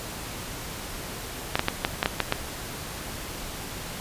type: clicks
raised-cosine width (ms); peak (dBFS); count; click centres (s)
0.3; -5; 8; 1.555 / 1.594 / 1.684 / 1.849 / 2.029 / 2.059 / 2.203 / 2.324
effects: pink hiss -36 dBFS RMS until 4 s + resampled to 32000 Hz